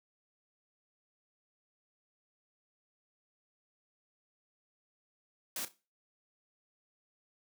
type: noise with echo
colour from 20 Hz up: white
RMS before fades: -38 dBFS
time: 5.56-5.65 s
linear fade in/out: 2 ms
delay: 33 ms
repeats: 2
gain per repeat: -14 dB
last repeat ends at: 5.716 s
effects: noise-tail reverb RT60 0.3 s tail -17 dB re dry + high-pass 150 Hz 12 dB/octave